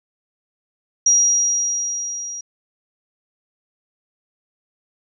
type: tone with level ramp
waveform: sine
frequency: 5730 Hz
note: F8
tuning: 44 cents sharp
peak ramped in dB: -10 to -28 dBFS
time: 1.06-2.41 s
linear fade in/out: 5 ms
effects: none